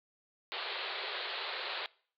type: band-pass noise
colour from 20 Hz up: white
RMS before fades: -39 dBFS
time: 0.52-1.86 s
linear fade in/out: 0 ms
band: 360 to 4400 Hz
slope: 96 dB/octave
effects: noise-tail reverb RT60 0.5 s tail -23 dB re dry